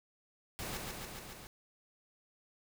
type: noise with echo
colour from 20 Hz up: pink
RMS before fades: -41 dBFS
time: 0.59-0.77 s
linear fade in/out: 0 ms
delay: 140 ms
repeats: 5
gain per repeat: -2 dB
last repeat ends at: 1.47 s
effects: none